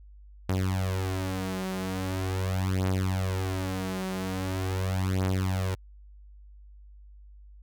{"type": "beating tone pair", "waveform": "sawtooth", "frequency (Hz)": [93.8, 94.22], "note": ["F#2", "F#2"], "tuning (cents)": [24, 32], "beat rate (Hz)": 0.42, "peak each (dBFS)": -26, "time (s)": [0.49, 5.75], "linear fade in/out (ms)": 5, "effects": ["added 50 Hz sine -47 dBFS peak until 7.62 s"]}